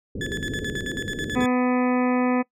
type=low-pass noise; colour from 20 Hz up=white; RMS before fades=-31 dBFS; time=0.15-1.45 s; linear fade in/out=5 ms; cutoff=450 Hz; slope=48 dB/octave
type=tone with tremolo; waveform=35% pulse; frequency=1723 Hz; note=A6; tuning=37 cents flat; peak=-25 dBFS; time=0.21-1.46 s; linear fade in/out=2 ms; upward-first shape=square; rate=9.2 Hz; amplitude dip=75%
type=harmonic tone; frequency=250.2 Hz; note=B3; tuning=23 cents sharp; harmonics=1 / 2 / 3 / 4 / 5 / 7 / 8 / 9 / 10; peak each=-20 / -26 / -30 / -32 / -34 / -37 / -38 / -39 / -40 dBFS; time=1.35-2.43 s; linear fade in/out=20 ms
effects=noise-tail reverb RT60 0.1 s tail -21 dB re dry + low-pass 8000 Hz 12 dB/octave